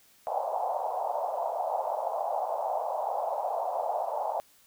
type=band-pass noise; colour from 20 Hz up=white; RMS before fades=-31 dBFS; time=0.27-4.4 s; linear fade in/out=0 ms; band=580 to 870 Hz; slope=48 dB/octave; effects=white hiss -61 dBFS RMS until 4.66 s